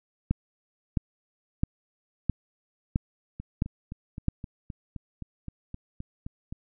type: two click trains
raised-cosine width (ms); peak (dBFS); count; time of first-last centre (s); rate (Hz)
5; -11 / -24; 7 / 13; 0.31-4.284 / 3.4-6.525; 1.51 / 3.84
effects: none